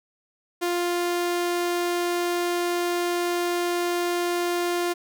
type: tone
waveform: sawtooth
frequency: 349.9 Hz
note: F4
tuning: 3 cents sharp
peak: -19 dBFS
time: 0.61-4.94 s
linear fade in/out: 20 ms
effects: none